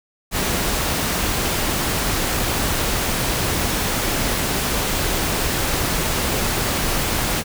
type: noise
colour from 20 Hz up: pink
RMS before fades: -21 dBFS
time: 0.31-7.44 s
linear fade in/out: 50 ms
effects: none